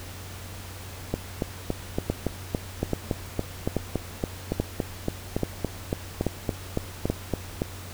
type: two click trains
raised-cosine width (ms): 2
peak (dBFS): -10 / -11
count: 7 / 24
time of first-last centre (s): 2.1-7.1 / 1.14-7.619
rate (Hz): 1.2 / 3.55
effects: added 92 Hz sine -40 dBFS peak until 7.93 s + pink hiss -42 dBFS RMS until 7.93 s